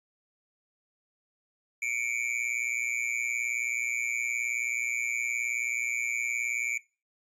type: tone with amplitude modulation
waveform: square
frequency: 2307 Hz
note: D7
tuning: 31 cents flat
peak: -25 dBFS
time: 1.82-6.78 s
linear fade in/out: 5 ms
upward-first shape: sine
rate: 119 Hz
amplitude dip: 100%
effects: noise-tail reverb RT60 0.3 s tail -19 dB re dry + resampled to 24000 Hz